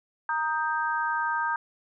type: chord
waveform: sine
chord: Eb major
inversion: second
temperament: equal with one note detuned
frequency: 932.3 / 1244.5 / 1575.2 Hz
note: Bb5 / Eb6 / G6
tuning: 0 / 0 / +8 cents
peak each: -28 / -31 / -29 dBFS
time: 0.29-1.56 s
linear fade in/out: 2 ms
effects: none